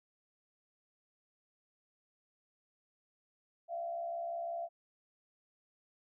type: tone with frequency modulation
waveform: sine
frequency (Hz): 682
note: F5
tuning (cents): -41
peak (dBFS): -36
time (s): 3.68-4.69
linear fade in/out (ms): 50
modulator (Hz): 65.7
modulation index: 0.51
effects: none